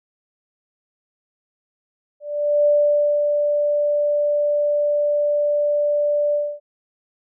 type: tone with ADSR envelope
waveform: sine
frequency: 587.3 Hz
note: D5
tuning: in tune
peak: -12 dBFS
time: 2.2-6.6 s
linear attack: 460 ms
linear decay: 540 ms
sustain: -4 dB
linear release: 260 ms
effects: none